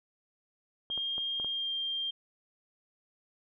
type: tone with pitch glide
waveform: sine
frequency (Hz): 3218 to 3190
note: G7 to G7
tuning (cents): +45 to +30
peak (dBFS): -31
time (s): 0.9-2.11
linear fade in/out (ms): 10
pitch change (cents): -15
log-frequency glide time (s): 1.49-1.72
type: clicks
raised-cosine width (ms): 1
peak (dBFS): -31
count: 5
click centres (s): 0.901 / 0.977 / 1.181 / 1.399 / 1.446
effects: none